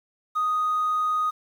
triangle tone, 1244.5 Hz, D#6, in tune, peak -18 dBFS, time 0.35-1.31 s, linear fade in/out 20 ms, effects tanh soft clip ceiling -18 dBFS + 9-bit

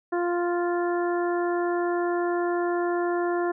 harmonic tone, 349.2 Hz, F4, in tune, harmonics 1 / 2 / 3 / 4 / 5, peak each -24 / -30 / -34 / -36 / -38 dBFS, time 0.12-3.52 s, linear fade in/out 10 ms, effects none

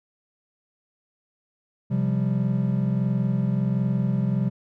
triangle chord, C suspended fourth, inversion none, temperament equal, 130.81 / 174.61 / 196 Hz, C3 / F3 / G3, 0 / 0 / 0 cents, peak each -22 / -25 / -23 dBFS, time 1.9-4.5 s, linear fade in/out 20 ms, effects none

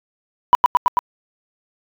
sine tone with echo, 986 Hz, B5, 3 cents flat, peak -4 dBFS, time 0.53-0.55 s, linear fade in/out 0 ms, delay 110 ms, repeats 4, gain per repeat -2 dB, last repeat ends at 0.99 s, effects tanh soft clip ceiling -3 dBFS

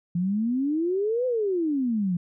sine exponential two-way sweep, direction up then down, 169.4 to 516 to 169.4 Hz, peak -22 dBFS, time 0.15-2.17 s, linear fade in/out 5 ms, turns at 1.26 s, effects none

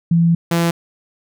sine / sawtooth tone pair in turn, 168.1 / 169 Hz, E3 / E3, +34 / +43 cents, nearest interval unison, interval 9 cents, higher second, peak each -10 dBFS, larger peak neither, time 0.11-0.35 / 0.51-0.71 s, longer first, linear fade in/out 5 ms, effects none

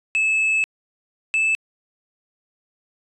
triangle tone pair in turn, 2605 / 2625 Hz, E7 / E7, -21 / -8 cents, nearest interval unison, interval 13 cents, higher second, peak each -15 dBFS, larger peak neither, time 0.15-0.64 / 1.34-1.55 s, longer first, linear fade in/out 0 ms, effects resampled to 24000 Hz

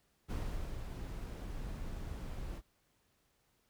brown noise with ADSR envelope, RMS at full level -37 dBFS, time 0.28-2.62 s, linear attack 31 ms, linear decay 450 ms, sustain -5 dB, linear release 51 ms, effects pink hiss -75 dBFS RMS until 3.69 s

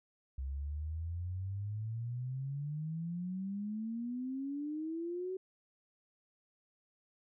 sine exponential sweep, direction up, 65.41 to 379.8 Hz, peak -36 dBFS, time 0.38-5.37 s, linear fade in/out 5 ms, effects none

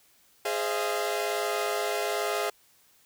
sawtooth chord, F minor seventh, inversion first, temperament equal with one note detuned, 415.3 / 523.3 / 622.3 / 683.3 Hz, Ab4 / C5 / Eb5 / F5, 0 / 0 / 0 / -38 cents, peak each -27 / -31 / -31 / -28 dBFS, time 0.45-2.5 s, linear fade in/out 5 ms, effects white hiss -62 dBFS RMS until 3.05 s

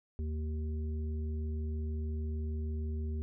harmonic tone, 77.2 Hz, D#2, 13 cents flat, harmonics 1 / 3 / 5, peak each -33 / -44 / -48 dBFS, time 0.19-3.22 s, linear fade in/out 0 ms, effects none

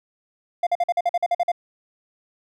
triangle tone bursts, 698.5 Hz, F5, in tune, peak -15 dBFS, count 11, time 0.63-1.518 s, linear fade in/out 5 ms, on 38 ms, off 47 ms, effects none

